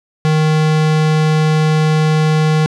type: tone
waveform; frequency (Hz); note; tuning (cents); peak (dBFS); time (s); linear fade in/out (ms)
square; 155.5; D#3; -1; -11; 0.25-2.66; 0
effects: low-pass 6000 Hz 12 dB/octave + 8-bit